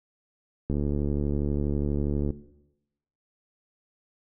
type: click train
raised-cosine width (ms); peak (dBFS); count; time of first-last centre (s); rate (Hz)
3; -15; 117; 0.7-2.304; 72.3
effects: noise-tail reverb RT60 0.9 s tail -17 dB re dry